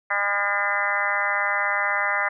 harmonic tone with a mistuned harmonic, 202.3 Hz, G#3, 45 cents flat, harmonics 3 / 4 / 5 / 6 / 7 / 8 / 9 / 10, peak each -32 / -30 / -31 / -29 / -29 / -30 / -28 / -26 dBFS, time 0.1-2.29 s, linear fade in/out 10 ms, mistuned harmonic 9, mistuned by -16 cents, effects none

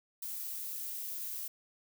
violet noise, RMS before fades -40 dBFS, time 0.22-1.48 s, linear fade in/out 5 ms, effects none

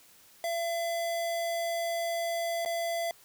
square tone with dropouts, 675 Hz, E5, 41 cents sharp, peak -30 dBFS, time 0.44-3.11 s, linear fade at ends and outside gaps 1 ms, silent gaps 2.65-2.659 s, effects white hiss -58 dBFS RMS until 3.24 s

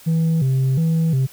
sine tone with vibrato, 146.83 Hz, D3, in tune, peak -12 dBFS, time 0.06-1.27 s, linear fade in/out 20 ms, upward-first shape square, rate 1.4 Hz, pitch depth 180 cents each way, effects tanh soft clip ceiling -14 dBFS + white hiss -45 dBFS RMS until 1.32 s

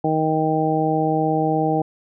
harmonic tone, 157.1 Hz, D#3, 17 cents sharp, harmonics 1 / 2 / 3 / 4 / 5, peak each -24 / -22 / -24 / -26 / -22 dBFS, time 0.04-1.82 s, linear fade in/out 5 ms, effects none

